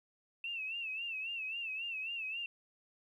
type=tone with vibrato; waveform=sine; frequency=2665 Hz; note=E7; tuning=18 cents sharp; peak=-37 dBFS; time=0.44-2.46 s; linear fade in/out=2 ms; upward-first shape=sine; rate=3.7 Hz; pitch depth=93 cents each way; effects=12-bit